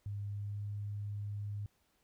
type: tone with pitch glide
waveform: sine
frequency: 101.7 to 102.76 Hz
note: G#2 to G#2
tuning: -36 to -18 cents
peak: -37 dBFS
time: 0.06-1.66 s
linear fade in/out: 0 ms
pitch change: +18 cents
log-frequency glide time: 0.27-0.65 s
effects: pink hiss -75 dBFS RMS until 2.03 s